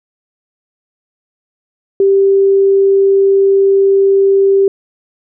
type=tone; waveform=sine; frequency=392 Hz; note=G4; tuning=in tune; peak=-6 dBFS; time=2-4.68 s; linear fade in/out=2 ms; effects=none